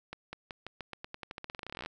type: accelerating click train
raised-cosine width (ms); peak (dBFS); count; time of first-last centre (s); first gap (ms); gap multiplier
0.3; -24; 27; 0.13-1.86; 200; 0.89
effects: none